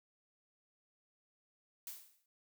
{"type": "noise with exponential decay", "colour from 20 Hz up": "blue", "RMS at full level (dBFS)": -43, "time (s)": [1.87, 2.26], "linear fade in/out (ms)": 1, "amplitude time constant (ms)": 83, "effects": ["noise-tail reverb RT60 0.1 s tail -25 dB re dry"]}